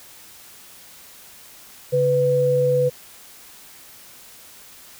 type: tone pair together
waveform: sine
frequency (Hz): 139.77 / 498.1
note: C#3 / B4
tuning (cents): +15 / +15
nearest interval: octave + minor seventh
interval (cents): 2200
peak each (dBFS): -23 / -16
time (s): 1.92-2.9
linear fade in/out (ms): 20
effects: white hiss -45 dBFS RMS until 4.99 s